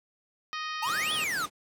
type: harmonic tone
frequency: 622.3 Hz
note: D#5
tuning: in tune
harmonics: 2 / 3 / 4 / 5 / 6 / 7 / 8 / 9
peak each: -35 / -39 / -41 / -43 / -45 / -46 / -47 / -48 dBFS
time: 0.53-1.24 s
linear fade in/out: 0 ms
type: exponential two-way sweep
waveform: square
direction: up then down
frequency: 833 to 3520 to 1177 Hz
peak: -29 dBFS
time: 0.82-1.46 s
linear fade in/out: 10 ms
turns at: 1.13 s
type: low-pass noise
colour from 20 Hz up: pink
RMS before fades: -40 dBFS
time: 0.84-1.5 s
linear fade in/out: 50 ms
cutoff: 10000 Hz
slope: 24 dB/octave
effects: high-pass 150 Hz 12 dB/octave